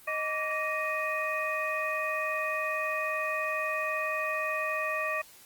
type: harmonic tone with a mistuned harmonic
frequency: 622.3 Hz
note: D#5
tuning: in tune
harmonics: 1 / 2 / 3 / 4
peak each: -34 / -34 / -34 / -34 dBFS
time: 0.07-5.22 s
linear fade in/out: 10 ms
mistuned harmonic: 2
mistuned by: -130 cents
effects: white hiss -54 dBFS RMS until 5.45 s + Opus 24 kbps